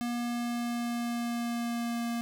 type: tone with pitch glide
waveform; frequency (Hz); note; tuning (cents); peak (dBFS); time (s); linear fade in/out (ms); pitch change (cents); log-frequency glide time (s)
square; 239.2 to 234.8; A#3 to A#3; +45 to +13; -31; 0.01-2.21; 0; -32; 0.17-2.09
effects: none